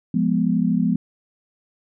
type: chord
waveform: sine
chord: F diminished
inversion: none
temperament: equal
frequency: 174.61 / 207.7 / 246.9 Hz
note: F3 / Ab3 / Cb4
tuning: 0 / 0 / 0 cents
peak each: -21 dBFS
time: 0.14-0.96 s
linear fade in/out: 5 ms
effects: none